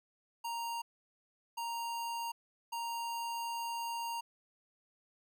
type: tone bursts at uneven times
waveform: square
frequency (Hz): 932.3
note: A#5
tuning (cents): 0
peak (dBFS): -37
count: 3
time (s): 0.44-0.82 / 1.57-2.32 / 2.72-4.21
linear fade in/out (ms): 10
effects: none